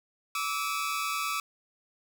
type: tone cluster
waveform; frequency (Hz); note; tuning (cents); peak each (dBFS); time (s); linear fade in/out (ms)
sawtooth; 1153 / 1302 / 2504; D6 / E6 / D#7; -32 / -22 / +10; -29 / -29 / -35; 0.35-1.4; 2
effects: none